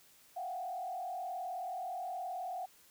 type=tone with frequency modulation; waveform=sine; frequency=730 Hz; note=F#5; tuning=24 cents flat; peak=-37 dBFS; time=0.36-2.66 s; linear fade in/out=10 ms; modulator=38.9 Hz; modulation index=1.1; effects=white hiss -63 dBFS RMS until 2.9 s